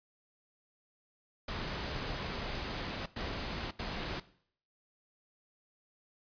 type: noise bursts at uneven times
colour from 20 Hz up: pink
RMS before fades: -38 dBFS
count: 3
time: 1.48-3.06 / 3.16-3.71 / 3.79-4.2 s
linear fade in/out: 5 ms
effects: noise-tail reverb RT60 0.6 s tail -18 dB re dry + resampled to 11025 Hz